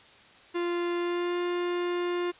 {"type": "tone with pitch glide", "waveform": "45% pulse", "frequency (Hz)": [347.8, 352.2], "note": ["F4", "F4"], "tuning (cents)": [-7, 15], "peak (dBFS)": -27, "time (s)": [0.54, 2.32], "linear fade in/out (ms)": 20, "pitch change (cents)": 22, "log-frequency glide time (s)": [0.97, 1.39], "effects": ["white hiss -54 dBFS RMS until 2.39 s", "resampled to 8000 Hz"]}